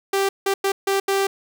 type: tone bursts at uneven times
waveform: sawtooth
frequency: 391.9 Hz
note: G4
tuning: in tune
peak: -14 dBFS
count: 5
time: 0.13-0.29 / 0.46-0.54 / 0.64-0.72 / 0.87-1 / 1.08-1.27 s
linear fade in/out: 5 ms
effects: none